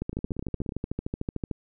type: two click trains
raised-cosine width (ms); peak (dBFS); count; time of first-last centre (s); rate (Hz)
3; -23 / -16; 11 / 21; 0.13-0.722 / 0.02-1.513; 16.9 / 13.4
effects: none